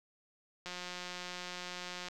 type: click train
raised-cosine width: 0.2 ms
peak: -25 dBFS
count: 256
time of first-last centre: 0.66-2.085 s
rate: 179 Hz
effects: none